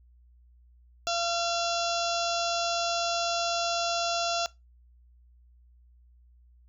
harmonic tone, 684 Hz, F5, 36 cents flat, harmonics 1 / 2 / 4 / 5 / 6 / 7 / 8 / 9 / 10, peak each -30 / -33 / -36 / -37 / -38 / -38 / -39 / -40 / -40 dBFS, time 1.07-4.46 s, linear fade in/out 0 ms, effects noise-tail reverb RT60 0.2 s tail -20 dB re dry + added 60 Hz sine -55 dBFS peak until 6.68 s

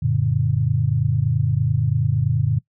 sine chord, Gb augmented, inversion none, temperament just, 92.5 / 115.62 / 144.53 Hz, Gb2 / Bb2 / D3, 0 / -14 / -27 cents, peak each -24 / -20 / -20 dBFS, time 0.02-2.59 s, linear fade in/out 10 ms, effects noise-tail reverb RT60 0.1 s tail -21 dB re dry

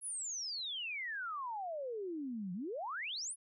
sine exponential two-way sweep, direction down then up, 10870 to 172.5 to 10870 Hz, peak -38 dBFS, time 0.01-3.36 s, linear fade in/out 50 ms, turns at 2.53 s, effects none

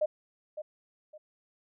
sine tone with echo, 610 Hz, D#5, 34 cents flat, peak -24 dBFS, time 0.01-0.06 s, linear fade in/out 10 ms, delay 560 ms, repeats 2, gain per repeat -11 dB, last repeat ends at 1.18 s, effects none

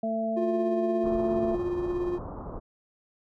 harmonic tone, 223.1 Hz, A3, 24 cents sharp, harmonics 1 / 2 / 3, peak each -30 / -39 / -28 dBFS, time 0.03-1.55 s, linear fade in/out 5 ms
triangle tone with tremolo, 353.7 Hz, F4, 22 cents sharp, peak -23 dBFS, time 0.36-2.19 s, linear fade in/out 20 ms, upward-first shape sine, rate 17 Hz, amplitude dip 40%
pink low-pass noise, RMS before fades -38 dBFS, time 1.03-2.6 s, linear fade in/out 20 ms, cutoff 1200 Hz, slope 48 dB/octave
effects none

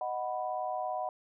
sine chord, B major, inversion first, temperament equal, 622.3 / 740 / 987.8 Hz, D#5 / F#5 / B5, 0 / 0 / 0 cents, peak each -37 / -34 / -39 dBFS, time 0.01-1.09 s, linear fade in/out 2 ms, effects none

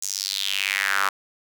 sawtooth tone with high-pass filter sweep, 98 Hz, G2, in tune, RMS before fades -25 dBFS, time 0.02-1.09 s, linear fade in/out 5 ms, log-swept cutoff 6800 to 1200 Hz, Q 4, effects none

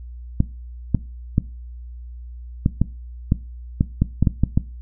clicks, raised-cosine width 5 ms, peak -3 dBFS, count 12, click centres 0.404 / 0.947 / 1.381 / 2.661 / 2.816 / 3.321 / 3.809 / 4.02 / 4.226 / 4.272 / 4.436 / 4.575 s, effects noise-tail reverb RT60 0.3 s tail -19 dB re dry + added 60 Hz sine -33 dBFS peak until 4.81 s

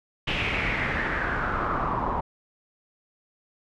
pink noise with low-pass filter sweep, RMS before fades -27 dBFS, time 0.27-2.21 s, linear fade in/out 10 ms, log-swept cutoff 2800 to 930 Hz, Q 4.4, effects none

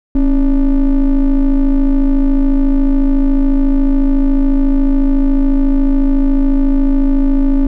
triangle ring-modulated tone, 150 Hz, D3, 37 cents sharp, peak -3 dBFS, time 0.15-7.67 s, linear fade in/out 5 ms, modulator 123 Hz, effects none

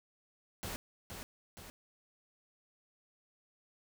pink noise with echo, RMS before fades -41 dBFS, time 0.63-0.76 s, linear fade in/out 0 ms, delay 470 ms, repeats 2, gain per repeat -5 dB, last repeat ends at 1.7 s, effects none

